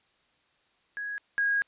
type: tone pair in turn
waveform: sine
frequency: 1661.2 / 1639.3 Hz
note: G#6 / G#6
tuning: 0 / -23 cents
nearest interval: unison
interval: 23 cents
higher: first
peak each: -32 / -23 dBFS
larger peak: second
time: 0.97-1.18 / 1.38-1.62 s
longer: second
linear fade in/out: 0 ms
effects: white hiss -68 dBFS RMS until 1.67 s + resampled to 8000 Hz